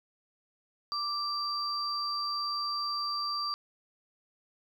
sine tone pair together, 1174.7 / 4699 Hz, D6 / D8, 0 / 0 cents, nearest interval 2 octaves, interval 2400 cents, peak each -33 / -33 dBFS, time 0.92-3.54 s, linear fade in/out 0 ms, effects 10-bit

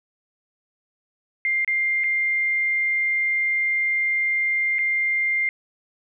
sine tone with dropouts, 2100 Hz, C7, 6 cents sharp, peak -19 dBFS, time 1.45-5.49 s, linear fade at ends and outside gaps 1 ms, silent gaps 1.647-1.677 / 2.037-2.041 / 4.785-4.79 s, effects none

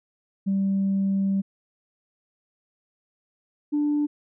sine tone pair in turn, 195.1 / 294.7 Hz, G3 / D4, -8 / +6 cents, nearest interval perfect fifth, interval 714 cents, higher second, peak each -19 dBFS, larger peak neither, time 0.46-1.42 / 3.72-4.07 s, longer first, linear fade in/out 20 ms, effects tanh soft clip ceiling -17 dBFS

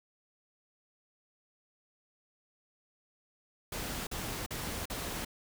pink noise bursts, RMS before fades -38 dBFS, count 4, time 3.72-5.249 s, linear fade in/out 5 ms, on 350 ms, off 43 ms, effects none

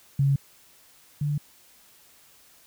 sine tone pair in turn, 138.59 / 146.48 Hz, C#3 / D3, 0 / -4 cents, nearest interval minor second, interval 96 cents, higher second, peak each -18 / -23 dBFS, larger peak first, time 0.19-0.36 / 1.21-1.38 s, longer neither, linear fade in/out 5 ms, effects white hiss -56 dBFS RMS until 2.66 s

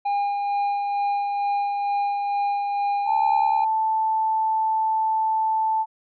triangle tone with tremolo, 810 Hz, G#5, 43 cents flat, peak -18 dBFS, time 0.05-3.65 s, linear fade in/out 10 ms, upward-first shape sine, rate 2.2 Hz, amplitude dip 30%
sine tone, 880 Hz, A5, in tune, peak -19 dBFS, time 3.05-5.86 s, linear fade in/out 50 ms
effects resampled to 11025 Hz

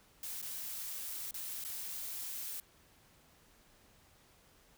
blue noise with dropouts, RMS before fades -42 dBFS, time 0.23-2.6 s, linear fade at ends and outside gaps 1 ms, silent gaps 0.416-0.426 / 1.31-1.342 / 1.64-1.648 s, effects pink hiss -65 dBFS RMS until 4.77 s

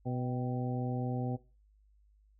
harmonic tone with a mistuned harmonic, 124.5 Hz, B2, 14 cents sharp, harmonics 1 / 2 / 3 / 4 / 5 / 6, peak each -34 / -37 / -44 / -42 / -47 / -43 dBFS, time 0.05-1.37 s, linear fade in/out 20 ms, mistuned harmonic 6, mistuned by +61 cents, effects noise-tail reverb RT60 0.3 s tail -17 dB re dry + added 51 Hz sine -62 dBFS peak until 2.39 s

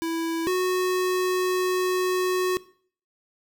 square tone pair in turn, 329.6 / 367.4 Hz, E4 / F#4, 0 / -12 cents, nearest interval major second, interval 188 cents, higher second, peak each -26 / -22 dBFS, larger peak second, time 0.02-0.47 / 0.47-2.57 s, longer second, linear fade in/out 0 ms, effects noise-tail reverb RT60 0.5 s tail -19 dB re dry

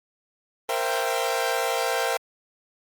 sawtooth chord, C dominant seventh, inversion third, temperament equal with one note detuned, 466.2 / 523.3 / 672.3 / 784 Hz, Bb4 / C5 / E5 / G5, 0 / 0 / +34 / 0 cents, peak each -25 dBFS, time 0.69-2.17 s, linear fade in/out 2 ms, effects Opus 24 kbps

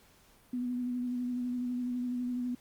sine tone with vibrato, 246.9 Hz, B3, in tune, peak -31 dBFS, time 0.53-2.55 s, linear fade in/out 5 ms, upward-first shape sine, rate 12 Hz, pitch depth 23 cents each way, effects pink hiss -62 dBFS RMS until 2.6 s + Opus 48 kbps

